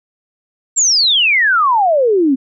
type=exponential sweep; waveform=sine; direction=down; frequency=7620 to 253.5 Hz; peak=-9 dBFS; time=0.76-2.36 s; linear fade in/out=20 ms; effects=none